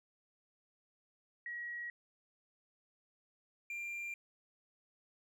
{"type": "tone pair in turn", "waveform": ["sine", "triangle"], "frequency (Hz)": [1908, 2382], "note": ["A#6", "D7"], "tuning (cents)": [40, 24], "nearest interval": "major third", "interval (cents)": 384, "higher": "second", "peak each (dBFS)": [-40, -38], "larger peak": "second", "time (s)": [[1.46, 1.9], [3.7, 4.14]], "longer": "neither", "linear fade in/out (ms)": 2, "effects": []}